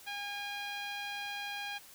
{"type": "tone with low-pass filter", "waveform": "10% pulse", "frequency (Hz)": 813, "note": "G#5", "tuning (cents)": -37, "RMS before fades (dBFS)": -40, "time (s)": [0.06, 1.79], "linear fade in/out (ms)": 20, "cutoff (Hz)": 3300, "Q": 1, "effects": ["white hiss -55 dBFS RMS until 1.94 s"]}